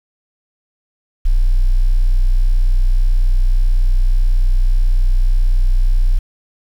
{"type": "tone", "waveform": "sine", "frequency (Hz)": 30.87, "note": "B0", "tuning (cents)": 0, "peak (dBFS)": -7, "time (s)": [1.25, 6.19], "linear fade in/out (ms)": 10, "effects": ["tanh soft clip ceiling -7 dBFS", "7-bit"]}